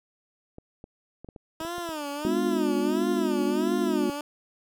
clicks, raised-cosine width 2 ms, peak -29 dBFS, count 9, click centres 0.584 / 0.841 / 1.246 / 1.288 / 1.362 / 1.612 / 1.65 / 1.782 / 1.891 s
15% pulse tone with vibrato, 315.4 Hz, D#4, 24 cents sharp, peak -25 dBFS, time 1.6-4.21 s, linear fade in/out 2 ms, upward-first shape sine, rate 1.5 Hz, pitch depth 180 cents each way
sine chord, G# diminished seventh, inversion none, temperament just, 207.7 / 249.2 / 299 / 358.8 Hz, G#3 / B3 / D4 / F4, 0 / +16 / +31 / +47 cents, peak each -30 / -29 / -29 / -27 dBFS, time 2.25-4.1 s, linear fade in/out 0 ms
effects none

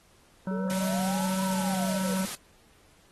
harmonic tone, 188.9 Hz, F#3, 36 cents sharp, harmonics 1 / 3 / 5 / 7 / 8, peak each -28 / -38 / -42 / -45 / -46 dBFS, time 0.47-2.25 s, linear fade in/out 2 ms
sine linear two-way sweep, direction up then down, 415.3 to 986 to 474.8 Hz, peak -36 dBFS, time 0.51-2.14 s, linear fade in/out 0 ms, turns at 1.43 s
white noise, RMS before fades -36 dBFS, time 0.7-2.35 s, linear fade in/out 0 ms
effects pink hiss -61 dBFS RMS until 3.11 s + AAC 32 kbps

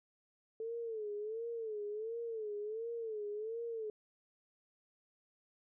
sine tone with vibrato, 439.5 Hz, A4, 2 cents flat, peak -38 dBFS, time 0.6-3.9 s, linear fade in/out 2 ms, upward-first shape sine, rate 1.4 Hz, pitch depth 110 cents each way, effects none

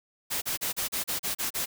white noise bursts, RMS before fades -30 dBFS, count 9, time 0.3-1.66 s, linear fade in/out 20 ms, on 120 ms, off 35 ms, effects none

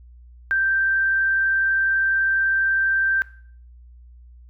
sine tone with vibrato, 1568 Hz, G6, in tune, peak -17 dBFS, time 0.51-3.22 s, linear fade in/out 0 ms, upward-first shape square, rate 20 Hz, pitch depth 9 cents each way, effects noise-tail reverb RT60 0.5 s tail -18 dB re dry + added 60 Hz sine -43 dBFS peak until 4.49 s

